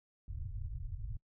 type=low-pass noise; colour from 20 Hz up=pink; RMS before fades=-41 dBFS; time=0.28-1.17 s; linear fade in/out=2 ms; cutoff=130 Hz; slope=96 dB/octave; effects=noise-tail reverb RT60 0.1 s tail -22 dB re dry